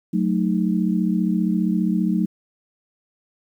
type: chord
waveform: sine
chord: D# diminished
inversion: first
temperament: equal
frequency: 185 / 220 / 311.1 Hz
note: F#3 / A3 / D#4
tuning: 0 / 0 / 0 cents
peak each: -20 / -22 / -25 dBFS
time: 0.13-2.26 s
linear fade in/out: 10 ms
effects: 9-bit